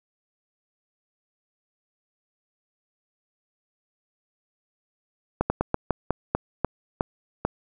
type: slowing click train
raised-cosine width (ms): 1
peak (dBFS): -7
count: 10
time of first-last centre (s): 5.41-7.45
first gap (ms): 90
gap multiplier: 1.22
effects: none